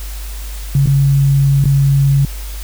sine tone with dropouts, 138.59 Hz, C#3, in tune, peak -8 dBFS, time 0.75-2.25 s, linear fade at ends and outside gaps 2 ms, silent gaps 0.859-0.872 / 1.641-1.655 s, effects added 50 Hz sine -23 dBFS peak until 2.63 s + white hiss -34 dBFS RMS until 2.63 s

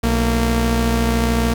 sawtooth tone pair together, 60.84 / 229.7 Hz, B1 / A#3, -25 / -25 cents, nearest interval octave + major seventh, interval 2300 cents, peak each -14 dBFS, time 0.03-1.54 s, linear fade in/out 10 ms, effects none

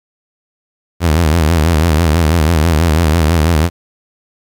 sawtooth tone with vibrato, 80.7 Hz, E2, 36 cents flat, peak -5 dBFS, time 1-3.7 s, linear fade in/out 50 ms, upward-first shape sine, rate 6.1 Hz, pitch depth 130 cents each way, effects 7-bit

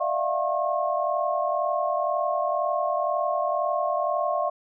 sine tone cluster, 598 / 669 / 711 / 1083 Hz, D5 / E5 / F5 / C#6, +31 / +25 / +31 / -41 cents, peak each -28 dBFS, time 0-4.5 s, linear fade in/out 10 ms, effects none

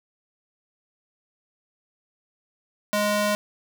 square tone with high-pass filter, 207.7 Hz, G#3, in tune, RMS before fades -23 dBFS, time 2.93-3.35 s, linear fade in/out 0 ms, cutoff 440 Hz, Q 1, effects none

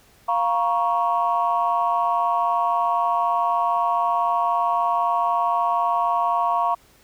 sine chord, Bb minor, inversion second, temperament equal with one note detuned, 698.5 / 944.8 / 1108.7 Hz, F5 / Bb5 / Db6, 0 / +23 / 0 cents, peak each -22 dBFS, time 0.28-6.75 s, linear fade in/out 10 ms, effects tanh soft clip ceiling -10 dBFS + pink hiss -55 dBFS RMS until 7.03 s

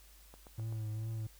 click train, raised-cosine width 1 ms, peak -39 dBFS, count 4, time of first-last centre 0.34-0.725 s, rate 7.79 Hz
triangle tone with vibrato, 110 Hz, A2, in tune, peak -34 dBFS, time 0.58-1.27 s, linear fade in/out 5 ms, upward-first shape triangle, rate 2.4 Hz, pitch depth 47 cents each way
effects added 50 Hz sine -58 dBFS peak until 1.39 s + white hiss -62 dBFS RMS until 1.39 s

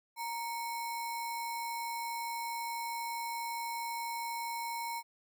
sine tone with sample-and-hold, 932.3 Hz, A#5, in tune, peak -35 dBFS, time 0.16-5.03 s, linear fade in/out 50 ms, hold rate 3150 Hz, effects none

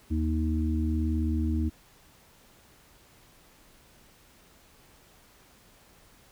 harmonic tone, 78.6 Hz, D#2, 18 cents sharp, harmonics 1 / 3 / 4, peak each -26 / -31 / -32 dBFS, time 0.1-1.7 s, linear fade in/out 20 ms, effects pink hiss -58 dBFS RMS until 6.31 s

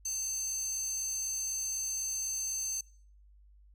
square tone with high-pass filter, 896 Hz, A5, 31 cents sharp, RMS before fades -35 dBFS, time 0.05-2.81 s, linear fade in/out 5 ms, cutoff 6300 Hz, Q 6.9, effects noise-tail reverb RT60 0.6 s tail -25 dB re dry + added 50 Hz sine -56 dBFS peak until 3.74 s

